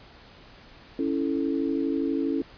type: chord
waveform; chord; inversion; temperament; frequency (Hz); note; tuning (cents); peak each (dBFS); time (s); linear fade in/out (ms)
sine; A major; first; equal; 277.2 / 329.6 / 440; C#4 / E4 / A4; 0 / 0 / 0; -26 / -28 / -32; 0.99-2.42; 2
effects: pink hiss -50 dBFS RMS until 2.57 s + resampled to 11025 Hz